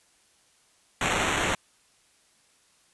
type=noise with sample-and-hold; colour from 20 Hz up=violet; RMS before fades=-26 dBFS; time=1.01-1.55 s; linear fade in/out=2 ms; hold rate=4900 Hz; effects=white hiss -63 dBFS RMS until 2.93 s + resampled to 24000 Hz